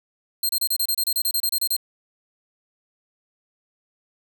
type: tone bursts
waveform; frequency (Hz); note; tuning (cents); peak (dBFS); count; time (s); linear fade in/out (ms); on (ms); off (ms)
10% pulse; 4186; C8; 0; -13; 15; 0.43-1.766; 5; 62; 29
effects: none